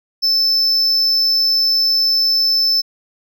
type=tone; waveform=triangle; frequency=5274 Hz; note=E8; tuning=in tune; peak=-11 dBFS; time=0.22-2.82 s; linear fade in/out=20 ms; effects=none